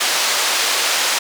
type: band-pass noise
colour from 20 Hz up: white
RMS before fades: -18 dBFS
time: 0-1.19 s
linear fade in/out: 10 ms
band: 520 to 5900 Hz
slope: 12 dB/octave
effects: none